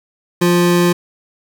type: tone pair together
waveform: square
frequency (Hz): 174.61 / 350.6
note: F3 / F4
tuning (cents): 0 / +7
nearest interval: octave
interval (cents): 1207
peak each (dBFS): -14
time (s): 0.41-0.93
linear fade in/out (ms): 10
effects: 7-bit